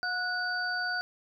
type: tone cluster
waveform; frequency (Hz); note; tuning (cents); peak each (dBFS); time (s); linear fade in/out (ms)
sine; 721 / 1468 / 4619; F#5 / F#6 / D8; -45 / -14 / -30; -37 / -30 / -37; 0.03-1.01; 0
effects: 11-bit